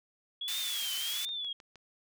sine tone with vibrato, 3322 Hz, G#7, in tune, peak -34 dBFS, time 0.41-1.53 s, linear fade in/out 5 ms, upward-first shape triangle, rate 1.4 Hz, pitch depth 170 cents each way
pink high-pass noise, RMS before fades -38 dBFS, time 0.48-1.25 s, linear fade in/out 0 ms, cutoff 2700 Hz, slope 12 dB/octave
click train, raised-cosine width 0.2 ms, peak -35 dBFS, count 8, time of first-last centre 0.67-1.757 s, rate 6.44 Hz
effects none

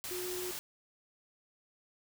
sine tone in noise, 362.4 Hz, F#4, 36 cents flat, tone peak -38 dBFS, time 0.11-0.51 s, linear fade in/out 0 ms, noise white, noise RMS -41 dBFS, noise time 0.04-0.59 s, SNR 0 dB, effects none

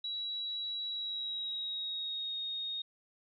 sine tone with pitch glide, 3898 to 3722 Hz, B7 to A#7, -23 to -3 cents, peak -35 dBFS, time 0.04-2.82 s, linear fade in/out 5 ms, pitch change -80 cents, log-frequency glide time 0.87-2.38 s, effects none

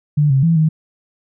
sine tone with pitch steps, 148.2 / 134.5 / 165.8 / 157.1 Hz, D3 / C3 / E3 / D#3, +16 / +48 / +10 / +17 cents, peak -10 dBFS, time 0.17-0.69 s, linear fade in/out 10 ms, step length 130 ms, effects none

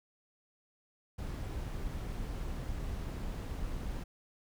brown noise with amplitude modulation, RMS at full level -37 dBFS, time 1.18-4.04 s, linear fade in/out 10 ms, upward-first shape sine, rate 235 Hz, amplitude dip 25%, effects none

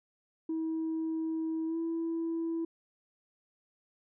sine tone with pitch glide, 321.7 to 330.2 Hz, E4 to E4, -42 to +3 cents, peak -29 dBFS, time 0.49-2.65 s, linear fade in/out 5 ms, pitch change +45 cents, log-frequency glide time 1.66-1.77 s, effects tanh soft clip ceiling -28 dBFS

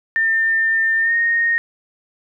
sine tone with pitch glide, 1802 to 1854.8 Hz, A6 to A#6, +41 to -9 cents, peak -14 dBFS, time 0.16-1.58 s, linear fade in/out 0 ms, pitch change +50 cents, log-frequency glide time 1.01-1.14 s, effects none

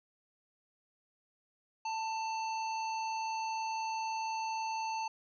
harmonic tone, 889 Hz, A5, 18 cents sharp, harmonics 1 / 3 / 5 / 7, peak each -34 / -44 / -48 / -51 dBFS, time 1.85-5.08 s, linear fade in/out 5 ms, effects none

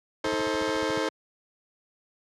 sawtooth chord, A diminished, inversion second, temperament just, 316.8 / 440 / 528 Hz, Eb4 / A4 / C5, +31 / 0 / +16 cents, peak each -26 dBFS, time 0.24-1.09 s, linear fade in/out 5 ms
brown noise bursts, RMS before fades -33 dBFS, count 11, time 0.25-0.981 s, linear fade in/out 5 ms, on 21 ms, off 50 ms
effects high-pass 100 Hz 12 dB/octave + low-pass 6000 Hz 12 dB/octave

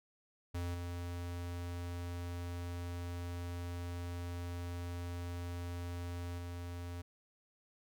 square tone with level steps, 87.31 Hz, F2, in tune, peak -37 / -40 / -42 dBFS, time 0.54-7.02 s, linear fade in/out 10 ms, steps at 0.74 / 6.38 s, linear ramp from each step 5 ms, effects none

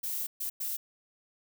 violet noise bursts at uneven times, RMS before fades -34 dBFS, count 3, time 0.03-0.27 / 0.4-0.5 / 0.6-0.77 s, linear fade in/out 10 ms, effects none

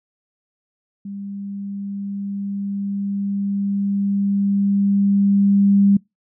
sine tone with level ramp, 199.4 Hz, G3, 30 cents sharp, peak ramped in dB -28 to -10 dBFS, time 1.05-5.97 s, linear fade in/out 5 ms, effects noise-tail reverb RT60 0.2 s tail -26 dB re dry

